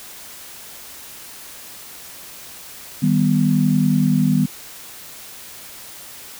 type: chord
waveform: sine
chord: Eb augmented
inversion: none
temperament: equal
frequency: 155.56 / 196 / 246.9 Hz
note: Eb3 / G3 / B3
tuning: 0 / 0 / 0 cents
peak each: -18 dBFS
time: 3.02-4.46 s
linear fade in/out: 10 ms
effects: white hiss -38 dBFS RMS until 6.39 s